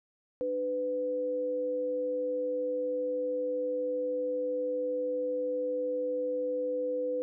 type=tone pair together; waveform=sine; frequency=297.9 / 501 Hz; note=D4 / B4; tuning=+25 / +25 cents; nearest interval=major sixth; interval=900 cents; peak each=-39 / -29 dBFS; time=0.41-7.22 s; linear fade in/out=0 ms; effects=none